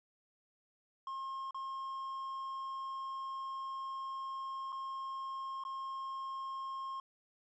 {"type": "tone with dropouts", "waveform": "triangle", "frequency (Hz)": 1071, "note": "C6", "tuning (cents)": 40, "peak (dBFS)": -37, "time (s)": [1.07, 7], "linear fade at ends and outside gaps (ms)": 2, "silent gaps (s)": [[1.509, 1.545], [4.722, 4.726], [5.638, 5.65]], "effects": ["resampled to 16000 Hz"]}